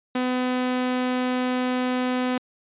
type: tone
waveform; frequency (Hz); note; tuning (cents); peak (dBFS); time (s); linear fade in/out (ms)
sawtooth; 252.2; B3; +36; -18; 0.15-2.38; 5
effects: resampled to 8000 Hz